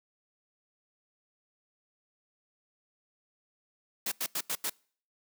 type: noise bursts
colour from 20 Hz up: white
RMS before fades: -32 dBFS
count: 5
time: 4.06-4.698 s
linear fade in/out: 5 ms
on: 58 ms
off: 87 ms
effects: noise-tail reverb RT60 0.5 s tail -26 dB re dry + high-pass 200 Hz 12 dB/octave